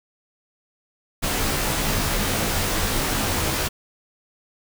pink noise with comb filter, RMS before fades -23 dBFS, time 1.22-3.69 s, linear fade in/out 20 ms, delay 17 ms, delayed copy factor -1, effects none

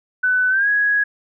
sine tone with pitch glide, 1500 to 1664.4 Hz, F#6 to G#6, +23 to +3 cents, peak -14 dBFS, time 0.23-1.04 s, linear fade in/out 10 ms, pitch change +180 cents, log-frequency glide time 0.49-0.68 s, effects none

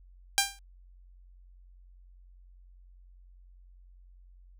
5% pulse tone with exponential decay, 795 Hz, G5, 24 cents sharp, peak -7 dBFS, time 0.38-0.59 s, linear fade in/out 0 ms, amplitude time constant 45 ms, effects added 45 Hz sine -52 dBFS peak until 4.59 s

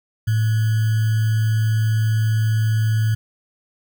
sine tone with sample-and-hold, 110 Hz, A2, in tune, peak -15 dBFS, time 0.27-3.15 s, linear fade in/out 10 ms, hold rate 1575 Hz, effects none

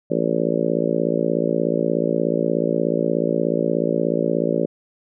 harmonic tone, 56.7 Hz, A#1, 47 cents flat, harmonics 3 / 4 / 5 / 6 / 7 / 8 / 9 / 10, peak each -26 / -26 / -26 / -26 / -26 / -26 / -26 / -26 dBFS, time 0.1-4.66 s, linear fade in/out 10 ms, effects none

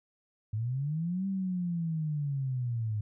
sine linear two-way sweep, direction up then down, 103.5 to 196 to 103.5 Hz, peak -29 dBFS, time 0.53-3.01 s, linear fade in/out 5 ms, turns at 1.27 s, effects none

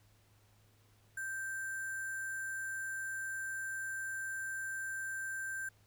sine tone with sample-and-hold, 1568 Hz, G6, in tune, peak -37 dBFS, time 1.17-5.69 s, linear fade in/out 5 ms, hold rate 8820 Hz, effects added 104 Hz sine -66 dBFS peak until 5.86 s + pink hiss -70 dBFS RMS until 5.86 s

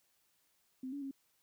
sine tone with pitch steps, 259.2 / 283.6 / 272.4 Hz, C4 / C#4 / C#4, -16 / +40 / -30 cents, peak -39 dBFS, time 0.83-1.112 s, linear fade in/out 5 ms, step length 94 ms, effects white hiss -75 dBFS RMS until 1.42 s

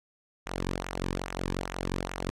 sawtooth tone with flanger, 45.61 Hz, F#1, 24 cents flat, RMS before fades -34 dBFS, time 0.46-2.3 s, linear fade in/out 0 ms, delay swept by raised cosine 0.21 to 1.51 ms, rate 2.4 Hz, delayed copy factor -0.8, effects low-pass 9000 Hz 12 dB/octave

